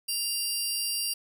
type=tone pair together; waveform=20% pulse; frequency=2794 / 4699 Hz; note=F7 / D8; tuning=0 / 0 cents; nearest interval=major sixth; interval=900 cents; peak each=-30 / -23 dBFS; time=0.08-1.14 s; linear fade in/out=10 ms; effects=9-bit

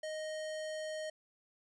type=tone; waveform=square; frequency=622.3 Hz; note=D#5; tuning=in tune; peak=-39 dBFS; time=0.03-1.1 s; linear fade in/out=5 ms; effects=resampled to 22050 Hz

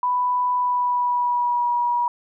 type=tone with pitch glide; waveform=sine; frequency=991 to 963.3 Hz; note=B5 to B5; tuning=+6 to -43 cents; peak=-18 dBFS; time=0.03-2.08 s; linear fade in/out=2 ms; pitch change=-49 cents; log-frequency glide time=0.55-1.69 s; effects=none

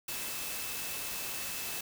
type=tone in noise; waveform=sine; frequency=2620 Hz; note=E7; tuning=11 cents flat; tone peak=-46 dBFS; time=0.08-1.81 s; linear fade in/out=5 ms; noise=white; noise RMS=-38 dBFS; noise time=0.08-1.81 s; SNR=-11 dB; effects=none

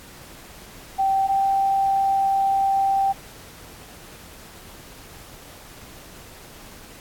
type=tone pair in turn; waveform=sine; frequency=777 / 782.4 Hz; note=G5 / G5; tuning=-16 / -4 cents; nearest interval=unison; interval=12 cents; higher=second; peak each=-17 dBFS; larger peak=neither; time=0.98-1.28 / 1.28-3.13 s; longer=second; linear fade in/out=20 ms; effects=pink hiss -44 dBFS RMS until 7 s + AAC 64 kbps

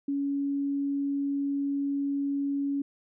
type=tone; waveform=sine; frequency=280.5 Hz; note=C#4; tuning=21 cents sharp; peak=-26 dBFS; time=0.08-2.82 s; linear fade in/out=5 ms; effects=none

